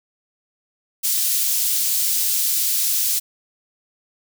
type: high-pass noise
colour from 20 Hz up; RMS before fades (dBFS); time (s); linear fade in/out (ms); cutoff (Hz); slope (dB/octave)
white; -20; 1.03-3.2; 20; 4500; 12
effects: none